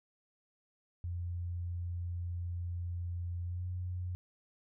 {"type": "tone with pitch glide", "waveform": "sine", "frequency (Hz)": [87.31, 90.13], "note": ["F2", "F#2"], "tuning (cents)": [0, -45], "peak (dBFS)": -35, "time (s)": [1.04, 4.15], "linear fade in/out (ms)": 0, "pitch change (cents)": 55, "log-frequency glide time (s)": [3.43, 3.66], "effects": []}